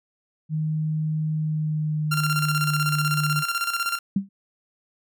sine tone with pitch glide, 155.56 to 150.26 Hz, D#3 to D3, 0 to +40 cents, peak -22 dBFS, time 0.49-3.44 s, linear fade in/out 50 ms, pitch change -60 cents, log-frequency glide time 1.33-2.75 s
sawtooth tone with tremolo, 1382 Hz, F6, 19 cents flat, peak -18 dBFS, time 2.11-3.99 s, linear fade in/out 10 ms, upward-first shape square, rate 16 Hz, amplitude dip 60%
sine tone with exponential decay, 196 Hz, G3, in tune, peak -15 dBFS, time 4.16-4.29 s, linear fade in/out 5 ms, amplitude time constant 28 ms
effects none

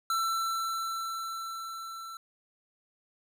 square tone with level ramp, 1339 Hz, E6, 27 cents sharp, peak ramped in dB -27 to -41 dBFS, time 0.1-2.17 s, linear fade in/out 2 ms, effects none

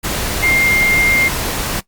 sine tone in noise, 2112 Hz, C7, 16 cents sharp, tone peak -12 dBFS, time 0.42-1.29 s, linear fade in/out 20 ms, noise pink, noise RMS -20 dBFS, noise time 0.03-1.81 s, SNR +5 dB, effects noise-tail reverb RT60 0.1 s tail -18 dB re dry + Opus 48 kbps

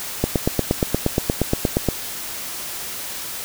click train, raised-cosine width 2 ms, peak -3 dBFS, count 15, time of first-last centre 0.24-1.887 s, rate 8.5 Hz, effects white hiss -30 dBFS RMS until 3.44 s

